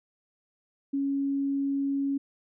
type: tone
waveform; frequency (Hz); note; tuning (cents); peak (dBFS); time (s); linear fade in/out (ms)
sine; 277.2; C#4; 0; -25; 0.93-2.18; 10
effects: none